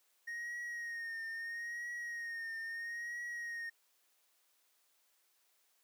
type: tone with vibrato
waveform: triangle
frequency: 1863 Hz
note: A#6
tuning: 2 cents flat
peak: -38 dBFS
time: 0.27-3.7 s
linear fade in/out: 10 ms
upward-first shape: triangle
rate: 0.76 Hz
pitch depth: 51 cents each way
effects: white hiss -74 dBFS RMS until 5.83 s + high-pass 400 Hz 12 dB/octave